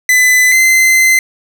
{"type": "tone pair in turn", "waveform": "45% pulse", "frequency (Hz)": [2008, 2063], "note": ["B6", "C7"], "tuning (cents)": [28, -25], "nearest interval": "unison", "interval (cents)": 47, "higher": "second", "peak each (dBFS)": -6, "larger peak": "neither", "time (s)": [[0.09, 0.52], [0.52, 1.19]], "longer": "second", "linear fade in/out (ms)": 2, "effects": []}